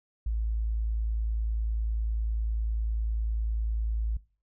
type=tone; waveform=sine; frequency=55 Hz; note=A1; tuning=in tune; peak=-26 dBFS; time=0.26-4.17 s; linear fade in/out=5 ms; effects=noise-tail reverb RT60 0.4 s tail -21 dB re dry